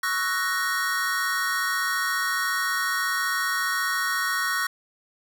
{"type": "chord", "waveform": "square", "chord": "F# dominant seventh", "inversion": "second", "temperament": "equal with one note detuned", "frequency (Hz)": [1111.9, 1318.5, 1480, 1864.7], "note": ["C#6", "E6", "F#6", "A#6"], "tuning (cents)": [5, 0, 0, 0], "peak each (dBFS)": [-31, -33, -29, -28], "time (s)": [0.03, 4.67], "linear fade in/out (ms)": 5, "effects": []}